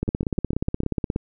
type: two click trains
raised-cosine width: 3 ms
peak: -15 / -10 dBFS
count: 6 / 20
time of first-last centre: 0.08-0.834 / 0.03-1.161 s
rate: 6.63 / 16.8 Hz
effects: none